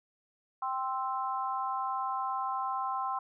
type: chord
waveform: sine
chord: C major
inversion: second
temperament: equal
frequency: 784 / 1046.5 / 1318.5 Hz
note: G5 / C6 / E6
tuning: 0 / 0 / 0 cents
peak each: -35 / -33 / -38 dBFS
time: 0.62-3.19 s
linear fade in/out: 5 ms
effects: none